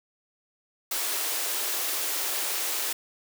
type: high-pass noise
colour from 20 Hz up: white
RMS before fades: -29 dBFS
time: 0.91-2.93 s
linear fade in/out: 5 ms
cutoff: 300 Hz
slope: 96 dB/octave
effects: none